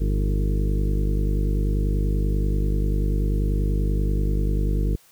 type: harmonic tone with a mistuned harmonic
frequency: 50.3 Hz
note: G1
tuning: 45 cents sharp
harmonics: 1 / 2 / 3 / 4 / 5 / 6 / 7 / 8 / 9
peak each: -20 / -29 / -29 / -33 / -38 / -35 / -37 / -40 / -37 dBFS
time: 0-4.96 s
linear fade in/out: 10 ms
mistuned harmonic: 6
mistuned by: +48 cents
effects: white hiss -55 dBFS RMS until 5.11 s